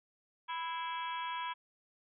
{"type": "harmonic tone with a mistuned harmonic", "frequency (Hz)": 329.6, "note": "E4", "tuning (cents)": 0, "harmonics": [3, 4, 5, 6, 7, 8, 9, 10], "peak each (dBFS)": [-37, -49, -46, -55, -48, -51, -55, -47], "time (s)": [0.48, 1.54], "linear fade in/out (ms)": 20, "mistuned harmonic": 6, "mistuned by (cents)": 91, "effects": []}